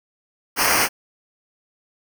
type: noise with comb filter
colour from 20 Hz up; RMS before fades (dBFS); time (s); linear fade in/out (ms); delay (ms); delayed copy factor
pink; -18; 0.56-0.89; 50; 0.27; -0.9
effects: none

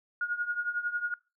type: tone with tremolo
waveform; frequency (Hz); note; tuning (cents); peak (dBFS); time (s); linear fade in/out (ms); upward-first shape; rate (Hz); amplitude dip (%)
sine; 1436; F6; +48; -25; 0.21-1.14; 2; triangle; 11; 85
effects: noise-tail reverb RT60 0.3 s tail -25 dB re dry

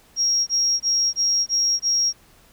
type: tone bursts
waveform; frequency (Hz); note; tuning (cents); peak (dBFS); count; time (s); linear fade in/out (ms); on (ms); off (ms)
sine; 5600; F8; +4; -16; 6; 0.16-2.13; 50; 310; 22
effects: tanh soft clip ceiling -12 dBFS + pink hiss -54 dBFS RMS until 2.52 s

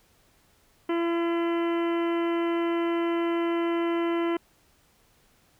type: harmonic tone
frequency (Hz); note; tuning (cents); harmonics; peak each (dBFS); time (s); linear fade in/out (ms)
338.3; E4; +45; 1 / 2 / 3 / 4 / 5 / 6 / 7 / 8 / 9; -24 / -35 / -35 / -39 / -44 / -41 / -47 / -48 / -45; 0.89-4.37; 5
effects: pink hiss -63 dBFS RMS until 5.59 s

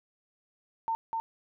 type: tone with echo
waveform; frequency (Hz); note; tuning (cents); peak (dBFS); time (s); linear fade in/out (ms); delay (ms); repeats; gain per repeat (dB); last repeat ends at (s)
sine; 905; A5; +48; -27; 0.88-0.95; 0; 250; 1; -2; 1.2
effects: none

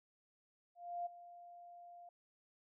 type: tone with ADSR envelope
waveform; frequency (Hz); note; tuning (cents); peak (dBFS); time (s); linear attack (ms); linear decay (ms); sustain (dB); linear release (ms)
sine; 698.5; F5; 0; -37; 0.75-2.09; 310; 13; -16; 3
effects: none

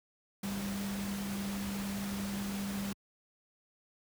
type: tone in noise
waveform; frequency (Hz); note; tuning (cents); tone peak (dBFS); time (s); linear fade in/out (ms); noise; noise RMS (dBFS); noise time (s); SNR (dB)
sine; 199; G3; +26; -35; 0.43-2.93; 5; pink; -42; 0.43-2.93; +4
effects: high-pass 60 Hz 12 dB/octave

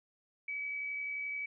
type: tone with amplitude modulation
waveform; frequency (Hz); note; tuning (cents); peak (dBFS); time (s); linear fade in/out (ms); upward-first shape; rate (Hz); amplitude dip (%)
sine; 2283; D7; -50; -34; 0.48-1.46; 5; sine; 71.5; 30
effects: none

